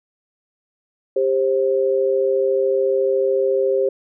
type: tone pair together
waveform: sine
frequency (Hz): 396.1 / 530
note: G4 / C5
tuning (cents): +18 / +22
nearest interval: perfect fourth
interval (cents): 504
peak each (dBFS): -18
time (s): 1.16-3.89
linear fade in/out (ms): 5
effects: none

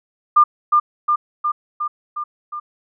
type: tone with echo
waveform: sine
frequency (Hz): 1200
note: D6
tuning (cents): +37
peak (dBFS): -7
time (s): 0.36-0.44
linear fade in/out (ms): 10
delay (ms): 360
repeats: 6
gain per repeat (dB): -3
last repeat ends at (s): 2.6
effects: none

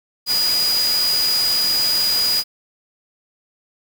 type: tone in noise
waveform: sine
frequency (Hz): 4909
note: D#8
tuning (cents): -24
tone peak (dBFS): -16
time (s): 0.26-2.44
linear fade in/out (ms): 50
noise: white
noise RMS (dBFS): -25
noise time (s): 0.26-2.44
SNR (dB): +6
effects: none

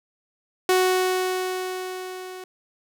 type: tone with level ramp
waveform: sawtooth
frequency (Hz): 370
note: F#4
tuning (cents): 0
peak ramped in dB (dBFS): -12 to -32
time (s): 0.69-2.44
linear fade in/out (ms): 2
effects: none

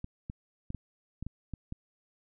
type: clicks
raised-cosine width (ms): 5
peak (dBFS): -25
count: 8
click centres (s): 0.044 / 0.299 / 0.704 / 0.747 / 1.226 / 1.266 / 1.537 / 1.724
effects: none

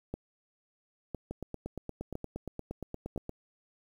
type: two click trains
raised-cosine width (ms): 2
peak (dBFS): -22 / -24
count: 4 / 18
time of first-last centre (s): 0.14-3.161 / 1.31-3.294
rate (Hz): 0.993 / 8.57
effects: 9-bit

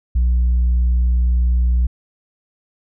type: tone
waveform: sine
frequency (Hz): 60.8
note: B1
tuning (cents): -26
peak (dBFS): -10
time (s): 0.15-1.87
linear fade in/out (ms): 10
effects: tanh soft clip ceiling -11 dBFS

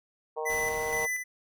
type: harmonic tone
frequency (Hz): 155.56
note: D#3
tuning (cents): 0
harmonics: 3 / 4 / 5 / 6 / 7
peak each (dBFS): -33 / -38 / -38 / -38 / -43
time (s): 0.36-1.07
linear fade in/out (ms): 20
type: tone with tremolo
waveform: square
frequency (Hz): 2000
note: B6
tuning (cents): +21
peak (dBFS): -29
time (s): 0.45-1.24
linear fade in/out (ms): 20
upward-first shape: square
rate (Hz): 2.1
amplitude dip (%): 45
type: noise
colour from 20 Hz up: pink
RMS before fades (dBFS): -43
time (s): 0.49-1.06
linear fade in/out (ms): 10
effects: none

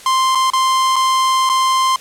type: tone with dropouts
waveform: 45% pulse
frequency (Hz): 1046.5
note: C6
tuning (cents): 0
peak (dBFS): -12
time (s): 0.06-1.96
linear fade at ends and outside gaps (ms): 2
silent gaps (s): 0.35-0.354 / 0.502-0.534 / 0.959-0.963 / 1.492-1.497
effects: white hiss -38 dBFS RMS until 2 s + low-pass 10000 Hz 12 dB/octave

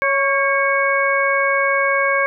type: harmonic tone with a mistuned harmonic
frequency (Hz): 554.4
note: C#5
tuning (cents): 0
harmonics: 1 / 2 / 3 / 4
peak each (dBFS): -20 / -20 / -20 / -20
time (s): 0.02-2.26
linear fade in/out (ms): 0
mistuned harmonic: 3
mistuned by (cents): -45
effects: none

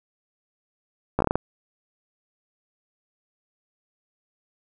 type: slowing click train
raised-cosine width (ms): 1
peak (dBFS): -7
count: 7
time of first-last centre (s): 1.19-1.356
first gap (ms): 14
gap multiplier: 1.27
effects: none

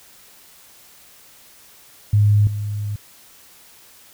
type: tone with level steps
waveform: sine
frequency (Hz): 103.83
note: G#2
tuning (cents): 0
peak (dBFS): -11 / -22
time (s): 2.13-2.96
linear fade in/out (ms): 5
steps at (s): 2.47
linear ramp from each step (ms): 2
effects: white hiss -48 dBFS RMS until 4.13 s

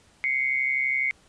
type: tone pair together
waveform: sine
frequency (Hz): 2085 / 2217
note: C7 / C#7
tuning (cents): -7 / 0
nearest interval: minor second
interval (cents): 107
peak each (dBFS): -25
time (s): 0.24-1.11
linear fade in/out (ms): 0
effects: pink hiss -58 dBFS RMS until 1.28 s + resampled to 22050 Hz

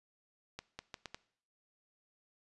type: accelerating click train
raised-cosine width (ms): 0.2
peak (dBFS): -25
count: 5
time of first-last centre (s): 0.59-1.145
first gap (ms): 200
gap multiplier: 0.76
effects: noise-tail reverb RT60 0.6 s tail -20 dB re dry + resampled to 24000 Hz

